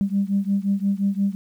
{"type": "beating tone pair", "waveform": "sine", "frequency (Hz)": [196, 201.7], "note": ["G3", "G3"], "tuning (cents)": [0, 50], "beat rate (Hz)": 5.7, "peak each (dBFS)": [-21, -22], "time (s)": [0.01, 1.35], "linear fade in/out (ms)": 0, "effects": ["tanh soft clip ceiling -11 dBFS", "9-bit"]}